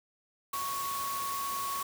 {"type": "tone in noise", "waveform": "sine", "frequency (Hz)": 1109, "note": "C#6", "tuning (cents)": 0, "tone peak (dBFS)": -33, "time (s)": [0.53, 1.83], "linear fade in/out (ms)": 5, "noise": "white", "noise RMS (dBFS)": -39, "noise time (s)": [0.53, 1.83], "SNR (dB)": 3, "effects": []}